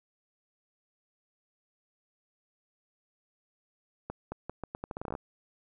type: accelerating click train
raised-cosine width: 1 ms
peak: -22 dBFS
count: 15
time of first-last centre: 4.1-5.152 s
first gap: 220 ms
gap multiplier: 0.8
effects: none